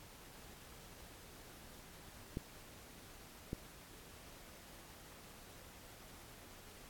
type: clicks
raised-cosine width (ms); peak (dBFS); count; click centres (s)
3; -26; 2; 2.371 / 3.531
effects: pink hiss -57 dBFS RMS until 6.89 s + AAC 64 kbps